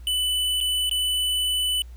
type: tone with dropouts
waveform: square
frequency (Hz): 2989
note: F#7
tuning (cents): +17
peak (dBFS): -22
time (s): 0.07-1.82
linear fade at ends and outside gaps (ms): 1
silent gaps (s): 0.604-0.61 / 0.895-0.912
effects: added 60 Hz sine -38 dBFS peak until 1.96 s + pink hiss -59 dBFS RMS until 1.96 s